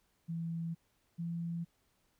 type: tone pair in turn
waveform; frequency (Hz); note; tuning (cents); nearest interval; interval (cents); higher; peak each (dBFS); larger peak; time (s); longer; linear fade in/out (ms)
sine; 166.2 / 169.01; E3 / E3; +15 / +44; unison; 29; second; -35 / -35; neither; 0.28-0.75 / 1.18-1.65; neither; 20
effects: pink hiss -75 dBFS RMS until 2.19 s